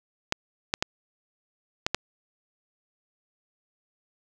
clicks, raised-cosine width 0.2 ms, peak -6 dBFS, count 5, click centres 0.324 / 0.739 / 0.825 / 1.865 / 1.946 s, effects none

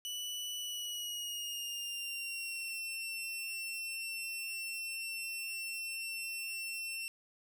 sawtooth tone with pitch glide, 2963 to 2701 Hz, F#7 to E7, +2 to +42 cents, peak -35 dBFS, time 0.05-7.08 s, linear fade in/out 0 ms, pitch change -160 cents, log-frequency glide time 0.59-2.75 s, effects none

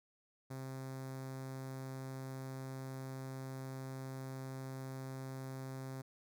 sawtooth tone with notch filter, 132.4 Hz, C3, 21 cents sharp, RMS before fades -45 dBFS, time 0.5-6.02 s, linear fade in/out 10 ms, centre 2900 Hz, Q 1.1, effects none

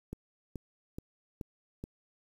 click train, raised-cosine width 3 ms, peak -26 dBFS, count 5, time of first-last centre 0.13-1.839 s, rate 2.34 Hz, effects 9-bit

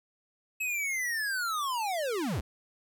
square linear sweep, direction down, 2590 to 52.7 Hz, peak -30 dBFS, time 0.6-2.41 s, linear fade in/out 10 ms, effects none

